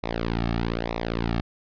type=tone with flanger; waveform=sawtooth; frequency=57.4 Hz; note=A#1; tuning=26 cents flat; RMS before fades=-27 dBFS; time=0.03-1.41 s; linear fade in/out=5 ms; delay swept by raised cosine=0.64 to 2.04 ms; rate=1.1 Hz; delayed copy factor=-0.9; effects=resampled to 11025 Hz